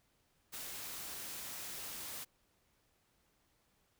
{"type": "noise", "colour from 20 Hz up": "white", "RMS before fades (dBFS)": -45, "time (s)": [0.52, 2.25], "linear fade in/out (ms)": 20, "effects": ["pink hiss -75 dBFS RMS until 3.99 s"]}